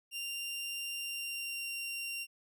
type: tone with pitch glide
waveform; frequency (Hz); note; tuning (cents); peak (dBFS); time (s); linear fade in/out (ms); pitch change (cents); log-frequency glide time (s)
sawtooth; 2783 to 2765; F7 to F7; -7 to -18; -34; 0.11-2.27; 50; -11; 0.98-1.66
effects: none